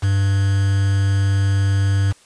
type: tone with quantisation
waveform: triangle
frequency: 98.5 Hz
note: G2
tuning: 9 cents sharp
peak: -12 dBFS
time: 0.02-2.13 s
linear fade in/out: 20 ms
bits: 5
effects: white hiss -51 dBFS RMS until 2.25 s + resampled to 22050 Hz